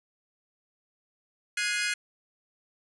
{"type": "chord", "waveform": "sawtooth", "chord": "Ab dominant seventh", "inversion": "third", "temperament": "equal with one note detuned", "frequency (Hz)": [1449.5, 1661.2, 2093, 2489], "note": ["Gb6", "Ab6", "C7", "Eb7"], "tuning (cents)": [-36, 0, 0, 0], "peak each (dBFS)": -29, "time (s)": [1.57, 1.94], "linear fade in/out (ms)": 5, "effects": ["resampled to 24000 Hz"]}